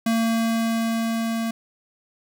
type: tone with level ramp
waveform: square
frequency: 227.3 Hz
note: A#3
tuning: 43 cents flat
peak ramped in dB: -19 to -24 dBFS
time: 0.06-1.51 s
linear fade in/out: 5 ms
effects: 10-bit